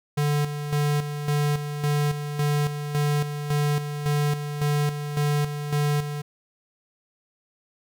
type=tone with tremolo; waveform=square; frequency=146.83 Hz; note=D3; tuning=in tune; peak=-21 dBFS; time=0.17-6.22 s; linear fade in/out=10 ms; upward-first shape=square; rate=1.8 Hz; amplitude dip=60%; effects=none